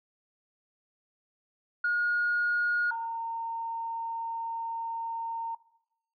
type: tone pair in turn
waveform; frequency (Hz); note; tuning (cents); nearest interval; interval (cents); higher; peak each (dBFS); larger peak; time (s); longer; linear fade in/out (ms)
sine; 1436 / 915.9; F6 / A#5; +48 / -31; minor sixth; 779; first; -23 / -31; first; 1.84-2.91 / 2.91-5.55; second; 5
effects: noise-tail reverb RT60 0.8 s tail -19 dB re dry + tanh soft clip ceiling -20 dBFS